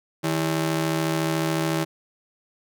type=ring-modulated tone; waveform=sawtooth; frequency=242.9 Hz; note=B3; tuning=29 cents flat; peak=-15 dBFS; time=0.23-1.85 s; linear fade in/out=20 ms; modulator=84.5 Hz; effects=none